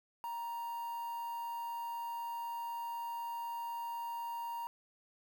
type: tone with quantisation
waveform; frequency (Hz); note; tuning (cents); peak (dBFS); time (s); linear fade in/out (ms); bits
triangle; 936; A#5; +7; -36; 0.24-4.67; 0; 9
effects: none